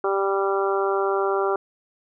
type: harmonic tone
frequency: 196 Hz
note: G3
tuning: in tune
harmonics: 2 / 3 / 4 / 5 / 6 / 7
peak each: -22 / -29 / -28 / -32 / -29 / -30 dBFS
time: 0.04-1.56 s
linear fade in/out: 2 ms
effects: none